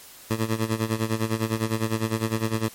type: tone with tremolo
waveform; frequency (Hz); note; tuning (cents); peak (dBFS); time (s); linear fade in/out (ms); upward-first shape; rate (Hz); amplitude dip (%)
15% pulse; 111.4; A2; +22; -14; 0.3-2.69; 10; sine; 9.9; 80
effects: white hiss -46 dBFS RMS until 2.74 s + MP3 64 kbps